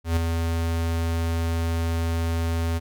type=tone with ADSR envelope; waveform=square; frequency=83 Hz; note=E2; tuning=12 cents sharp; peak=-18 dBFS; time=0.04-2.8 s; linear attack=130 ms; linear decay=3 ms; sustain=-5 dB; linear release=30 ms; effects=none